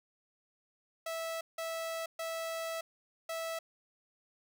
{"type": "tone bursts at uneven times", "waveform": "sawtooth", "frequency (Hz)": 655, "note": "E5", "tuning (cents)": -11, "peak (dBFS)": -32, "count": 4, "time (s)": [[1.06, 1.41], [1.58, 2.06], [2.19, 2.81], [3.29, 3.59]], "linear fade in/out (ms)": 5, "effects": []}